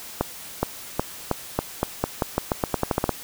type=accelerating click train; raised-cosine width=1 ms; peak=-6 dBFS; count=17; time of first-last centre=0.21-3.093 s; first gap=420 ms; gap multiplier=0.87; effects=white hiss -39 dBFS RMS until 3.23 s